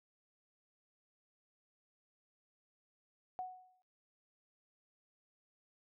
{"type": "tone with exponential decay", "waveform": "sine", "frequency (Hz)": 739, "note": "F#5", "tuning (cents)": -2, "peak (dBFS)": -36, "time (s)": [3.39, 3.82], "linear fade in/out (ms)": 0, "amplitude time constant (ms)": 92, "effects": ["noise-tail reverb RT60 0.5 s tail -20 dB re dry"]}